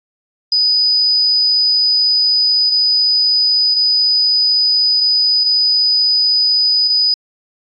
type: tone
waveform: sine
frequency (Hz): 4978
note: D#8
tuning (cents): 0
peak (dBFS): -10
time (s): 0.52-7.14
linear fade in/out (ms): 2
effects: AAC 48 kbps